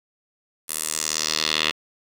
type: tone with band-pass filter sweep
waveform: 10% pulse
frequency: 77.8 Hz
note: D#2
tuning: in tune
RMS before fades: -25 dBFS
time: 0.68-1.72 s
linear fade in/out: 20 ms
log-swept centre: 11000 to 3000 Hz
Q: 2.1
effects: none